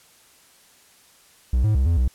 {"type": "tone with pitch steps", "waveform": "triangle", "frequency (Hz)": [62, 107.5, 66.2, 84.1, 62.9], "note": ["B1", "A2", "C2", "E2", "B1"], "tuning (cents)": [7, -40, 21, 35, 32], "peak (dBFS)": -14, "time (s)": [1.53, 2.08], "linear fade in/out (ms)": 5, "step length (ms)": 110, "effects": ["white hiss -54 dBFS RMS until 2.14 s", "low-pass 12000 Hz 12 dB/octave"]}